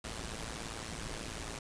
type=noise with amplitude modulation; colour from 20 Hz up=pink; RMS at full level=-38 dBFS; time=0.04-1.59 s; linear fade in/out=5 ms; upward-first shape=sine; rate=112 Hz; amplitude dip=80%; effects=resampled to 22050 Hz